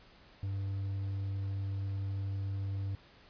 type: tone with quantisation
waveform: triangle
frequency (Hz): 98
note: G2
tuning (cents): 0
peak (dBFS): -31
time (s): 0.43-2.95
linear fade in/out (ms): 0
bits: 10
effects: pink hiss -59 dBFS RMS until 3.29 s + resampled to 11025 Hz